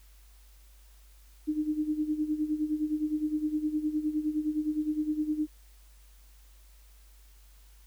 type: tone with tremolo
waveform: sine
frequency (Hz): 304.9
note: D#4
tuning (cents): -35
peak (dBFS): -24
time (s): 1.47-5.47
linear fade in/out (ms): 20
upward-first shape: sine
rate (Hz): 9.7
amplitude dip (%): 75
effects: added 50 Hz sine -53 dBFS peak until 7.86 s + white hiss -63 dBFS RMS until 7.86 s